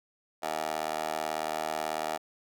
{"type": "tone with high-pass filter", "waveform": "15% pulse", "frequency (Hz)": 78.2, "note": "D#2", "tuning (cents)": 9, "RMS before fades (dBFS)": -33, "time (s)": [0.42, 2.18], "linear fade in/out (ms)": 20, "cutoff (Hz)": 610, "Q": 2.9, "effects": []}